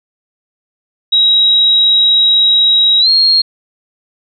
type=tone with pitch glide; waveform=sine; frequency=3834 to 4254 Hz; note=A#7 to C8; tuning=+48 to +28 cents; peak=-6 dBFS; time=1.12-3.42 s; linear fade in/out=10 ms; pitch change=+180 cents; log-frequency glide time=3-3.09 s; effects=none